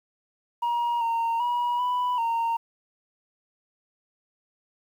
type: tone with pitch steps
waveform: sine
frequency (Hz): 949 / 921 / 966 / 989 / 922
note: A#5 / A#5 / B5 / B5 / A#5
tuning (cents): +31 / -21 / -39 / +2 / -19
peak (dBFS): -20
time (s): 0.62-2.57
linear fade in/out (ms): 10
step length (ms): 390
effects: tanh soft clip ceiling -22 dBFS + 9-bit